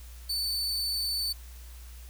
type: tone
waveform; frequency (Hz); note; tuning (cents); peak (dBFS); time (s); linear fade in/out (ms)
40% pulse; 4512; C#8; +30; -27; 0.29-1.33; 10
effects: added 60 Hz sine -43 dBFS peak until 2.09 s + white hiss -54 dBFS RMS until 2.09 s